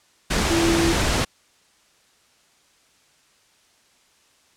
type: tone in noise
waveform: sine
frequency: 334.6 Hz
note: E4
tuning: 26 cents sharp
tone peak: -18 dBFS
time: 0.5-0.93 s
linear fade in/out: 10 ms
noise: pink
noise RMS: -21 dBFS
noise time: 0.3-1.25 s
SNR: 0 dB
effects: white hiss -59 dBFS RMS until 4.56 s + low-pass 8000 Hz 12 dB/octave